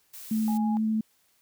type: noise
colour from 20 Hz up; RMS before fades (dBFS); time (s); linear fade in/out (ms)
blue; -43; 0.13-0.58; 10
type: tone with vibrato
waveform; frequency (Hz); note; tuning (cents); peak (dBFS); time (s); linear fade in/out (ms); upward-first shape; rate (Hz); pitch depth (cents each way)
sine; 218.8; A3; -9; -23; 0.31-1.01; 5; sine; 12; 8
type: tone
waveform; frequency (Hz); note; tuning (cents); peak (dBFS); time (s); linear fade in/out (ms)
sine; 830.6; G#5; 0; -33; 0.48-0.77; 0
effects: white hiss -67 dBFS RMS until 1.41 s